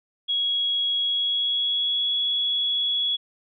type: tone with pitch glide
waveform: sine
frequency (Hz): 3322 to 3366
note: G#7 to G#7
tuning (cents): 0 to +23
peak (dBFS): -21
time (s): 0.28-3.17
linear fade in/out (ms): 20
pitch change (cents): +23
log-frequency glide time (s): 0.98-2.15
effects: none